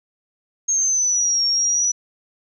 sine exponential two-way sweep, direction down then up, 6500 to 5520 to 5920 Hz, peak -16 dBFS, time 0.68-1.92 s, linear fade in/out 10 ms, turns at 1.46 s, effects none

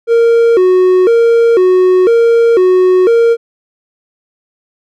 triangle tone with vibrato, 413.5 Hz, G#4, 8 cents flat, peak -3 dBFS, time 0.07-3.37 s, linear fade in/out 50 ms, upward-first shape square, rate 1 Hz, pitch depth 200 cents each way, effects none

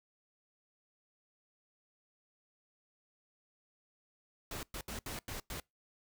pink noise bursts at uneven times, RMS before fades -42 dBFS, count 6, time 4.51-4.63 / 4.74-4.81 / 4.88-4.99 / 5.06-5.19 / 5.28-5.4 / 5.5-5.6 s, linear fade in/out 2 ms, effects noise-tail reverb RT60 0.2 s tail -25 dB re dry

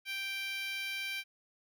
10% pulse tone with high-pass filter, 784 Hz, G5, in tune, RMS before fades -38 dBFS, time 0.05-1.24 s, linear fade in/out 50 ms, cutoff 2100 Hz, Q 3.2, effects none

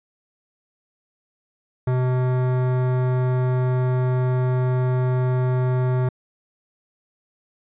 sine tone with hard clipping, 127 Hz, B2, 49 cents sharp, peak -20 dBFS, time 1.87-6.09 s, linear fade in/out 5 ms, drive 17 dB, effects resampled to 8000 Hz

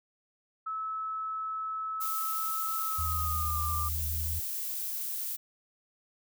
sine tone with pitch glide, 1300 to 1192.1 Hz, E6 to D6, -24 to +26 cents, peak -32 dBFS, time 0.66-3.89 s, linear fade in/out 10 ms, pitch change -150 cents, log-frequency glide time 2.87-3.62 s
violet noise, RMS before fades -35 dBFS, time 2-5.37 s, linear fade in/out 20 ms
sine tone with vibrato, 78 Hz, D#2, 5 cents sharp, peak -32 dBFS, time 2.98-4.4 s, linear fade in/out 10 ms, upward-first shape square, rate 1.7 Hz, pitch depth 17 cents each way
effects none

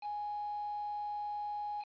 sine tone with quantisation, 830.6 Hz, G#5, in tune, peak -36 dBFS, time 0.01-1.85 s, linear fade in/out 50 ms, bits 8, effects resampled to 11025 Hz

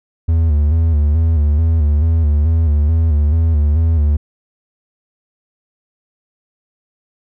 triangle tone with vibrato, 77.78 Hz, D#2, in tune, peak -8 dBFS, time 0.28-4.17 s, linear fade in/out 10 ms, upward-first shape square, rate 2.3 Hz, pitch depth 86 cents each way, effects none

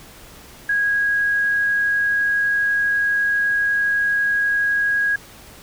sine tone, 1648 Hz, G#6, 14 cents flat, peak -16 dBFS, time 0.69-5.16 s, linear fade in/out 5 ms, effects pink hiss -43 dBFS RMS until 5.62 s

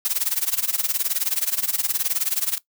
blue noise with tremolo, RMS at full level -20 dBFS, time 0.05-2.58 s, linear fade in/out 0 ms, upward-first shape sine, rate 19 Hz, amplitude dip 90%, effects noise-tail reverb RT60 0.1 s tail -18 dB re dry

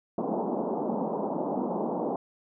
pink band-pass noise, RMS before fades -30 dBFS, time 0.18-2.16 s, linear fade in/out 2 ms, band 180 to 950 Hz, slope 48 dB/octave, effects none

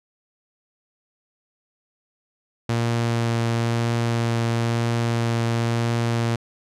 sawtooth tone with vibrato, 116.54 Hz, A#2, in tune, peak -16 dBFS, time 2.69-6.36 s, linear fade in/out 5 ms, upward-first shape triangle, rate 1 Hz, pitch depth 11 cents each way, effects low-pass 8000 Hz 12 dB/octave

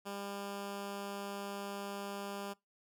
10% pulse tone, 200 Hz, G3, 35 cents sharp, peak -32 dBFS, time 0.05-2.54 s, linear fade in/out 20 ms, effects noise-tail reverb RT60 0.2 s tail -23 dB re dry

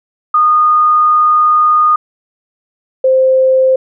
sine tone pair in turn, 1228 / 522.5 Hz, D#6 / C5, -23 / -2 cents, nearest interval octave + minor third, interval 1479 cents, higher first, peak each -6 dBFS, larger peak neither, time 0.34-1.96 / 3.04-3.76 s, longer first, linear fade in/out 5 ms, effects none

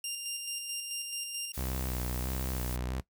15% pulse tone with tremolo, 2794 Hz, F7, in tune, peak -27 dBFS, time 0.04-1.52 s, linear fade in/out 2 ms, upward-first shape square, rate 4.6 Hz, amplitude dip 35%
blue noise, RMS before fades -42 dBFS, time 1.53-2.77 s, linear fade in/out 20 ms
sawtooth tone with vibrato, 63.3 Hz, B1, 43 cents sharp, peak -29 dBFS, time 1.57-3.01 s, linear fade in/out 10 ms, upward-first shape square, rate 1.5 Hz, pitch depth 37 cents each way
effects noise-tail reverb RT60 0.1 s tail -17 dB re dry

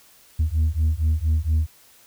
sine beating tone pair, 76.5 / 80.8 Hz, D#2 / E2, -29 / -34 cents, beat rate 4.3 Hz, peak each -19 dBFS, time 0.39-1.67 s, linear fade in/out 10 ms, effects tanh soft clip ceiling -15 dBFS + white hiss -53 dBFS RMS until 2.06 s

